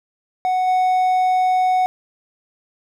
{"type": "tone with level steps", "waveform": "triangle", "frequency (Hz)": 740, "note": "F#5", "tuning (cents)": 0, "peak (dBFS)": [-14, -12], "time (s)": [0.45, 1.86], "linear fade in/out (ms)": 0, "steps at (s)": 0.67, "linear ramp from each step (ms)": 10, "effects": []}